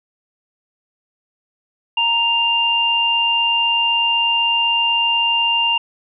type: tone pair together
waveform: sine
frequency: 932.3 / 2796 Hz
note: A#5 / F7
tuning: 0 / +1 cents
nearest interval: octave + perfect fifth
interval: 1901 cents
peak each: -20 / -15 dBFS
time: 1.97-5.78 s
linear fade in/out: 5 ms
effects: none